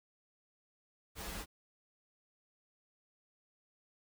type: noise with comb filter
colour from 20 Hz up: pink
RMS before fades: -43 dBFS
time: 1.15-1.46 s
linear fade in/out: 50 ms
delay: 8 ms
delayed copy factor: -1
effects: none